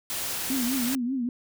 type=noise; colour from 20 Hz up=white; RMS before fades=-31 dBFS; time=0.1-0.95 s; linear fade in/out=0 ms
type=tone with vibrato; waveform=sine; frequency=253.2 Hz; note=B3; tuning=43 cents sharp; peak=-25 dBFS; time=0.5-1.29 s; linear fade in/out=2 ms; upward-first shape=triangle; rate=5.1 Hz; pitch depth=150 cents each way
effects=none